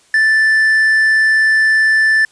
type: tone with quantisation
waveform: triangle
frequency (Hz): 1761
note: A6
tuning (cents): +1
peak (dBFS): -7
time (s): 0.14-2.25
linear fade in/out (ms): 2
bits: 6
effects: white hiss -51 dBFS RMS until 2.31 s + resampled to 22050 Hz